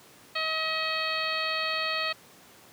harmonic tone with a mistuned harmonic, 636 Hz, D#5, 38 cents sharp, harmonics 1 / 2 / 3 / 4 / 5 / 6 / 7, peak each -36 / -33 / -34 / -33 / -37 / -38 / -34 dBFS, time 0.35-2.13 s, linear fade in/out 10 ms, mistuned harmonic 7, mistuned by -19 cents, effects pink hiss -53 dBFS RMS until 2.72 s + high-pass 150 Hz 12 dB/octave

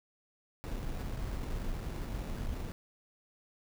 brown noise with sample-and-hold, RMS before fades -37 dBFS, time 0.64-2.72 s, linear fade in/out 0 ms, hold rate 3150 Hz, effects none

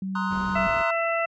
sine tone, 190.8 Hz, G3, 47 cents flat, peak -27 dBFS, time 0.02-0.67 s, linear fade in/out 2 ms
triangle chord, C half-diminished seventh, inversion third, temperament equal with one note detuned, 932.3 / 1046.5 / 1256.8 / 1480 Hz, Bb5 / C6 / Eb6 / Gb6, 0 / 0 / +17 / 0 cents, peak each -30 dBFS, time 0.15-0.91 s, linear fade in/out 5 ms
brown noise, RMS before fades -33 dBFS, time 0.3-0.83 s, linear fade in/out 20 ms
harmonic tone, 668 Hz, E5, 23 cents sharp, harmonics 1 / 2 / 3 / 4, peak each -25 / -28 / -30 / -31 dBFS, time 0.55-1.26 s, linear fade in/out 10 ms
effects high-pass 60 Hz 12 dB/octave + resampled to 16000 Hz

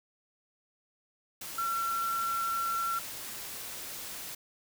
sine tone in noise, 1356 Hz, E6, 49 cents sharp, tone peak -29 dBFS, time 1.58-2.99 s, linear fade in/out 5 ms, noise white, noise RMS -41 dBFS, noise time 1.41-4.35 s, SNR +9 dB, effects none

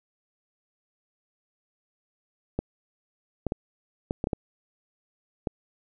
clicks, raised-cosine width 2 ms, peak -13 dBFS, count 8, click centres 2.59 / 3.467 / 3.521 / 4.109 / 4.241 / 4.271 / 4.332 / 5.472 s, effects none

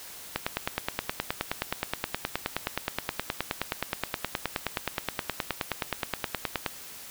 click train, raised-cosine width 0.3 ms, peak -10 dBFS, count 61, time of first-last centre 0.36-6.663 s, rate 9.52 Hz, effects white hiss -44 dBFS RMS until 7.1 s

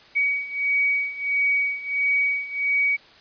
sine beating tone pair, 2259 / 2260.5 Hz, C#7 / C#7, +32 / +33 cents, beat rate 1.5 Hz, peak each -25 / -22 dBFS, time 0.15-2.97 s, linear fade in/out 20 ms, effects white hiss -50 dBFS RMS until 3.2 s + resampled to 11025 Hz

